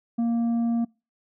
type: tone with tanh clipping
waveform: sine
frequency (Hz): 233.1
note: A#3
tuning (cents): 0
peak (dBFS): -22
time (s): 0.18-0.85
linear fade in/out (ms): 10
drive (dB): 5
effects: noise-tail reverb RT60 0.3 s tail -26 dB re dry